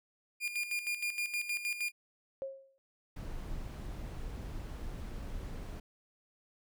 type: tone with tremolo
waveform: 40% pulse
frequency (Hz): 2417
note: D7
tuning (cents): +49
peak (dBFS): -31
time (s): 0.4-1.92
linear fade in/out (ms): 50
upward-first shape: square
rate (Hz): 6.4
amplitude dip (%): 65
type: tone with exponential decay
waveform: sine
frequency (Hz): 540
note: C#5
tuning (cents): -45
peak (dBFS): -33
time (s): 2.42-2.78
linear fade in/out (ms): 0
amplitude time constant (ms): 78
type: noise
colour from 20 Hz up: brown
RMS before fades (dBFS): -41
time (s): 3.16-5.8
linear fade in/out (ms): 5
effects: none